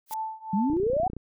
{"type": "noise with exponential growth", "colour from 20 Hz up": "blue", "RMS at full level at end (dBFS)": -31, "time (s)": [0.06, 0.14], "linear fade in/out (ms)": 5, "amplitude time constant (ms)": 17}
{"type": "tone with tremolo", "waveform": "sine", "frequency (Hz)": 880, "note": "A5", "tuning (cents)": 0, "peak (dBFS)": -27, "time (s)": [0.11, 0.77], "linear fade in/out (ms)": 0, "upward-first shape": "triangle", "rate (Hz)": 2.6, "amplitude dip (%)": 95}
{"type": "exponential sweep", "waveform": "sine", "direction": "up", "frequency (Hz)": [185, 784], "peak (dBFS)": -22, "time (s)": [0.53, 1.08], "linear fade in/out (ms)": 5}
{"type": "click train", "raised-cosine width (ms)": 3, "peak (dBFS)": -24, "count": 15, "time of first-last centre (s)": [0.7, 1.167], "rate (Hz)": 30}
{"effects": []}